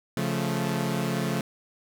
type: chord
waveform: sawtooth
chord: Db augmented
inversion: none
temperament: equal with one note detuned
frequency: 138.59 / 174.61 / 218.5 Hz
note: Db3 / F3 / A3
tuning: 0 / 0 / -12 cents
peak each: -26 dBFS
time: 0.17-1.41 s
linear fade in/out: 2 ms
effects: none